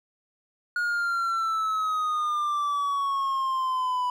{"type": "exponential sweep", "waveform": "triangle", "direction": "down", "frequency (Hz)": [1442, 987.8], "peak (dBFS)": -22, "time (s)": [0.76, 4.1], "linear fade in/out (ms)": 2, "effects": []}